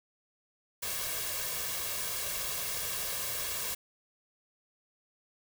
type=noise with comb filter; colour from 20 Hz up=white; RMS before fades=-35 dBFS; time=0.82-3.75 s; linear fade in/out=10 ms; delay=1.8 ms; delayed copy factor=+0.65; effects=none